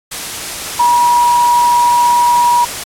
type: tone in noise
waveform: sine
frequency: 962 Hz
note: B5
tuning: 46 cents flat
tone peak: -7 dBFS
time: 0.79-2.65 s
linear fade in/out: 10 ms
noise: white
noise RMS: -22 dBFS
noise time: 0.11-2.84 s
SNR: +12 dB
effects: low-pass 11000 Hz 12 dB/octave + AAC 64 kbps